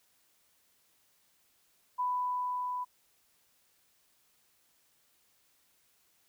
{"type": "tone with level ramp", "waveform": "sine", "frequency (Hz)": 994, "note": "B5", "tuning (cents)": 11, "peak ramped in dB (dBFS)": [-28, -33], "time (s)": [1.98, 2.85], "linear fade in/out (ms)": 20, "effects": ["white hiss -70 dBFS RMS until 6.28 s"]}